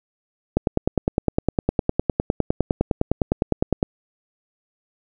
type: click train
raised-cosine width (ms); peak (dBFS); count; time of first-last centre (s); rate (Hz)
2; -4; 33; 0.57-3.829; 9.82
effects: none